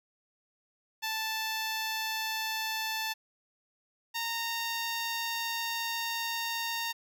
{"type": "tone pair in turn", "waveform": "10% pulse", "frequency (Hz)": [880, 922.7], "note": ["A5", "A#5"], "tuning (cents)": [0, -18], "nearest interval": "minor second", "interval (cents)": 82, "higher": "second", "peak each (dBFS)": -23, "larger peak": "neither", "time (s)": [[1.02, 3.14], [4.14, 6.93]], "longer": "second", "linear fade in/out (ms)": 20, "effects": []}